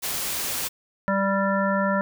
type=noise; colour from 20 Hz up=white; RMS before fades=-28 dBFS; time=0.02-0.69 s; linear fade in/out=20 ms
type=harmonic tone; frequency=196 Hz; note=G3; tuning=in tune; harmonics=1 / 3 / 5 / 7 / 9; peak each=-24 / -25 / -28 / -28 / -30 dBFS; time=1.08-2.01 s; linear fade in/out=0 ms
effects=none